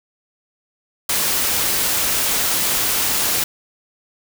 white noise, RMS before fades -19 dBFS, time 1.09-3.44 s, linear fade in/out 5 ms, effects none

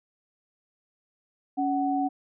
sine tone pair together, 279.8 / 747 Hz, C#4 / F#5, +16 / +16 cents, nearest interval octave + perfect fourth, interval 1700 cents, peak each -26 dBFS, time 1.57-2.09 s, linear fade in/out 20 ms, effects none

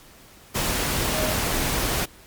sine tone in noise, 622.3 Hz, D#5, in tune, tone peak -28 dBFS, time 1.13-1.34 s, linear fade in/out 20 ms, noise pink, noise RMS -24 dBFS, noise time 0.54-2.06 s, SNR -7 dB, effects pink hiss -49 dBFS RMS until 2.26 s + MP3 96 kbps

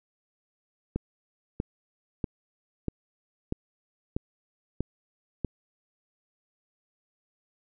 click train, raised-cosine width 3 ms, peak -15 dBFS, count 8, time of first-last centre 0.96-5.447 s, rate 1.56 Hz, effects none

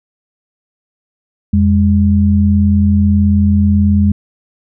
sine tone pair together, 85.9 / 204.3 Hz, F2 / G#3, -28 / -28 cents, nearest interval octave + minor third, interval 1500 cents, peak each -10 dBFS, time 1.53-4.12 s, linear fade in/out 5 ms, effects none

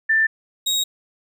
sine / 30% pulse tone pair in turn, 1777 / 3782 Hz, A6 / A#7, +17 / +24 cents, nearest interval octave + minor second, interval 1307 cents, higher second, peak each -14 / -16 dBFS, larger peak first, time 0.09-0.27 / 0.66-0.84 s, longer neither, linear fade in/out 10 ms, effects none

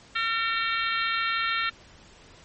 harmonic tone with a mistuned harmonic, 454.4 Hz, A#4, 44 cents flat, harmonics 3 / 4 / 5 / 6 / 7 / 8 / 9, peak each -28 / -30 / -32 / -34 / -35 / -36 / -37 dBFS, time 0.15-1.7 s, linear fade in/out 10 ms, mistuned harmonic 8, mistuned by +15 cents, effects pink hiss -52 dBFS RMS until 2.44 s + MP3 32 kbps

